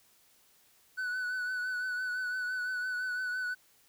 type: tone with vibrato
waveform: triangle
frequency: 1492 Hz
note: F#6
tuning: 14 cents sharp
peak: -30 dBFS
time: 0.97-3.55 s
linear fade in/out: 20 ms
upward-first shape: triangle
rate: 5.9 Hz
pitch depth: 37 cents each way
effects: white hiss -65 dBFS RMS until 3.88 s